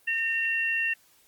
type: tone pair together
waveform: sine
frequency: 1826.1 / 2738 Hz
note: A#6 / F7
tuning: -36 / -35 cents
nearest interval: perfect fifth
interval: 701 cents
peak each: -27 dBFS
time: 0.07-0.94 s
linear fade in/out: 10 ms
effects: white hiss -61 dBFS RMS until 1.27 s + Opus 32 kbps